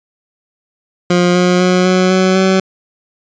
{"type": "tone with pitch steps", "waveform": "20% pulse", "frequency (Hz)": [177.2, 179.57, 181.97, 184.41, 186.87, 189.37], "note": ["F3", "F3", "F#3", "F#3", "F#3", "F#3"], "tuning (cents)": [25, 48, -29, -6, 17, 40], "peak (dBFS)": -4, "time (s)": [1.1, 2.6], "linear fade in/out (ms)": 5, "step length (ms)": 250, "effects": ["resampled to 16000 Hz"]}